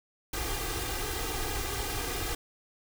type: noise with comb filter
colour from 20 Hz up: pink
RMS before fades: -33 dBFS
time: 0.33-2.35 s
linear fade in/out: 5 ms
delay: 2.5 ms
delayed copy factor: +0.9
effects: none